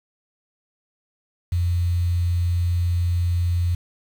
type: tone with quantisation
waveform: sine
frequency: 87.31 Hz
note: F2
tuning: in tune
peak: -18 dBFS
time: 1.52-3.75 s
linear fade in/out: 5 ms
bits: 7
effects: none